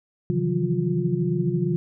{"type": "tone cluster", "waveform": "sine", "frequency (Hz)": [134, 156.6, 168.5, 182.9, 353.5], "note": ["C3", "D#3", "E3", "F#3", "F4"], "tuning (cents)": [42, 11, 38, -20, 21], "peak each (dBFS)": -27, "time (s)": [0.3, 1.76], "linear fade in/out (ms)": 0, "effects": []}